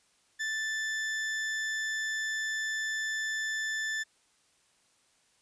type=tone; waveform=40% pulse; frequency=1760 Hz; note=A6; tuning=in tune; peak=-30 dBFS; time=0.39-4.04 s; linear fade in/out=20 ms; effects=white hiss -68 dBFS RMS until 5.41 s + resampled to 22050 Hz